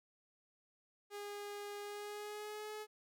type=tone with pitch glide; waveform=sawtooth; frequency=409.5 to 426.4 Hz; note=G#4 to G#4; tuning=-24 to +46 cents; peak=-40 dBFS; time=1.1-2.87 s; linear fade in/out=50 ms; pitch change=+70 cents; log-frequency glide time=1.81-2.73 s; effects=none